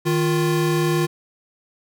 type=tone pair together; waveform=square; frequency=155.86 / 349.9 Hz; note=D#3 / F4; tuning=+3 / +3 cents; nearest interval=octave + major second; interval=1400 cents; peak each=-21 dBFS; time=0.05-1.07 s; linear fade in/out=20 ms; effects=none